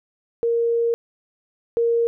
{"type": "tone pair in turn", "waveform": "sine", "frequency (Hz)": [466.2, 466.2], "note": ["A#4", "A#4"], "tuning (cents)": [0, 0], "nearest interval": "unison", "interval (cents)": 0, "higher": "neither", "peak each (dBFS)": [-17, -16], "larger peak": "second", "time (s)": [[0.43, 0.94], [1.77, 2.07]], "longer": "first", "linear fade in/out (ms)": 0, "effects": []}